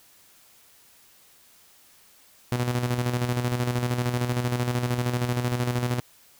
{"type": "tone with tremolo", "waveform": "sawtooth", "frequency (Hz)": 122.5, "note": "B2", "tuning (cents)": -14, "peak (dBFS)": -18, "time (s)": [2.52, 6], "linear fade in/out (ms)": 0, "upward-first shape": "square", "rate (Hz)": 13, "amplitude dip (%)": 50, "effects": ["white hiss -56 dBFS RMS until 6.39 s"]}